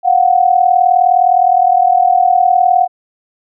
sine tone pair together, 710 / 749.5 Hz, F5 / F#5, +28 / +22 cents, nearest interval minor second, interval 94 cents, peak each -10 dBFS, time 0.03-2.88 s, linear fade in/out 50 ms, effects none

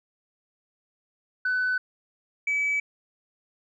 sine tone pair in turn, 1503 / 2291 Hz, F#6 / D7, +27 / -44 cents, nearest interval perfect fifth, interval 729 cents, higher second, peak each -21 dBFS, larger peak neither, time 1.45-1.78 / 2.47-2.8 s, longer neither, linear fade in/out 5 ms, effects tanh soft clip ceiling -20 dBFS

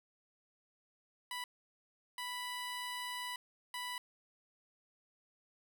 15% pulse tone bursts at uneven times, 987.8 Hz, B5, in tune, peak -33 dBFS, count 3, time 1.31-1.44 / 2.18-3.36 / 3.74-3.98 s, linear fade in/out 2 ms, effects none

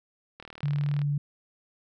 click train, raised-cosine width 0.3 ms, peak -26 dBFS, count 25, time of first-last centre 0.4-1.017 s, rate 38.9 Hz
sine tone, 144.5 Hz, D3, 28 cents flat, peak -24 dBFS, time 0.63-1.18 s, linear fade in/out 5 ms
effects none

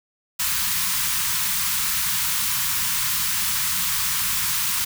white band-stop noise, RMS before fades -23 dBFS, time 0.39-4.85 s, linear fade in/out 10 ms, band 210 to 900 Hz, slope 96 dB/octave, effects none

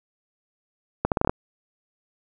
accelerating click train, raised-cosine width 1 ms, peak -6 dBFS, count 7, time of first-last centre 1.05-1.295 s, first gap 68 ms, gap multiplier 0.79, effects none

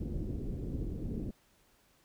pink low-pass noise, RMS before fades -37 dBFS, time 0-1.31 s, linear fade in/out 5 ms, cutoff 370 Hz, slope 24 dB/octave, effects pink hiss -68 dBFS RMS until 2.04 s

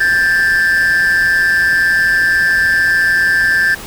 triangle tone pair together, 1580.5 / 1754 Hz, G6 / A6, +14 / -6 cents, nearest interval major second, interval 180 cents, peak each -10 / -10 dBFS, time 0-3.75 s, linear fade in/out 10 ms, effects tanh soft clip ceiling -3 dBFS + pink hiss -30 dBFS RMS until 3.86 s

